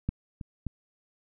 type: clicks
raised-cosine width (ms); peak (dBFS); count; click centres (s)
5; -15 / -25 / -20; 3; 0.09 / 0.412 / 0.667
effects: none